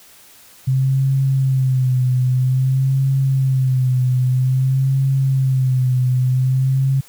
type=tone with vibrato; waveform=sine; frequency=130.81 Hz; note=C3; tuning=in tune; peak=-13 dBFS; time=0.67-7.01 s; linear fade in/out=10 ms; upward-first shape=sine; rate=0.51 Hz; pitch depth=55 cents each way; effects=white hiss -46 dBFS RMS until 7.08 s